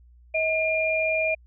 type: tone pair together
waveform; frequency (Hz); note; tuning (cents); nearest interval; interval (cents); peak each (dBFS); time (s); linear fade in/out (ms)
sine; 637 / 2405; D#5 / D7; +41 / +41; octave + major seventh; 2300; -24; 0.34-1.35; 10
effects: added 60 Hz sine -50 dBFS peak until 1.46 s